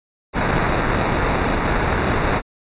pink noise with sample-and-hold, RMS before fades -19 dBFS, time 0.33-2.42 s, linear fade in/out 50 ms, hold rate 3150 Hz, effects resampled to 8000 Hz

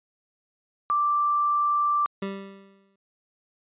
sine tone, 1174.7 Hz, D6, in tune, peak -20 dBFS, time 0.9-2.06 s, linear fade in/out 0 ms
25% pulse tone with exponential decay, 196 Hz, G3, in tune, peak -23 dBFS, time 2.22-2.96 s, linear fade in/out 5 ms, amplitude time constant 160 ms
effects resampled to 8000 Hz

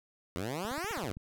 10% pulse exponential two-way sweep, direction up then down, 81 to 476.3 to 81 Hz, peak -26 dBFS, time 0.36-1.12 s, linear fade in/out 0 ms, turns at 0.91 s
click train, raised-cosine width 5 ms, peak -34 dBFS, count 9, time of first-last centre 0.65-1.169 s, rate 15.4 Hz
effects none

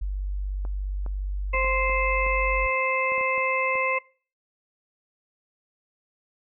sine tone, 48.53 Hz, G1, 17 cents flat, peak -25 dBFS, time 0.01-2.67 s, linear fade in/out 10 ms
clicks, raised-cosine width 1 ms, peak -27 dBFS, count 11, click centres 0.651 / 1.063 / 1.545 / 1.645 / 1.896 / 2.265 / 3.12 / 3.18 / 3.211 / 3.379 / 3.755 s
harmonic tone, 523.3 Hz, C5, in tune, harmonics 1 / 2 / 4 / 5, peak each -28 / -27 / -26 / -29 dBFS, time 1.53-3.99 s, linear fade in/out 10 ms
effects noise-tail reverb RT60 0.4 s tail -23 dB re dry

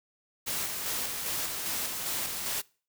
white noise with tremolo, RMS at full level -32 dBFS, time 0.46-2.62 s, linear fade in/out 20 ms, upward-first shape square, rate 2.5 Hz, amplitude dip 30%, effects noise-tail reverb RT60 0.4 s tail -24 dB re dry

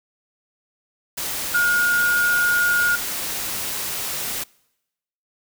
sine tone in noise, 1433 Hz, F6, 44 cents sharp, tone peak -15 dBFS, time 1.54-2.96 s, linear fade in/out 10 ms, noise white, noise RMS -27 dBFS, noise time 1.17-4.44 s, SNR +9 dB, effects noise-tail reverb RT60 0.9 s tail -25 dB re dry

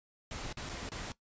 pink noise with dropouts, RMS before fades -41 dBFS, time 0.31-1.12 s, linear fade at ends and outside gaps 1 ms, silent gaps 0.527-0.571 / 0.691-0.695 / 0.89-0.918 s, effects noise-tail reverb RT60 0.1 s tail -17 dB re dry + resampled to 16000 Hz

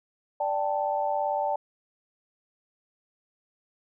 sine chord, D suspended fourth, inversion none, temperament just, 587.3 / 783.1 / 881 Hz, D5 / G5 / A5, 0 / -2 / +2 cents, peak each -29 dBFS, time 0.4-1.56 s, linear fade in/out 5 ms, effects none

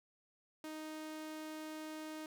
sawtooth tone, 311.1 Hz, D#4, in tune, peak -40 dBFS, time 0.64-2.26 s, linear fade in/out 2 ms, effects none

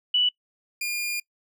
sine / sawtooth tone pair in turn, 2960 / 2416 Hz, F#7 / D7, 0 / +48 cents, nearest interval major third, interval 352 cents, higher first, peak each -18 / -23 dBFS, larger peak first, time 0.14-0.29 / 0.81-1.2 s, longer second, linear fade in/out 5 ms, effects noise-tail reverb RT60 0.1 s tail -24 dB re dry

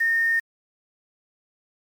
sine tone with quantisation, 1831 Hz, A#6, 32 cents flat, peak -18 dBFS, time 0-0.4 s, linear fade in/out 10 ms, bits 7, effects MP3 96 kbps

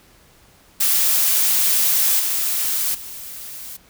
blue noise with level steps, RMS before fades -17 / -21 / -34 dBFS, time 0.8-3.77 s, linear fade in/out 10 ms, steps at 2.19 / 2.94 s, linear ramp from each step 10 ms, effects pink hiss -52 dBFS RMS until 3.89 s

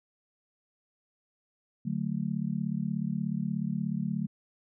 sine chord, D major, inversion none, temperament just, 146.83 / 183.54 / 220.2 Hz, D3 / F#3 / A3, 0 / -14 / +2 cents, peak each -34 / -32 / -33 dBFS, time 1.85-4.27 s, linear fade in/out 10 ms, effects none

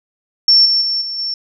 sine tone with level steps, 5430 Hz, F8, 50 cents flat, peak -6 / -11 / -15 / -21 / -18 dBFS, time 0.48-1.34 s, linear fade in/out 2 ms, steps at 0.65 / 0.81 / 1.01 / 1.18 s, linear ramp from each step 10 ms, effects none

